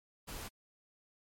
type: noise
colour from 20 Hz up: pink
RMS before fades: -44 dBFS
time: 0.27-0.49 s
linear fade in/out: 20 ms
effects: MP3 64 kbps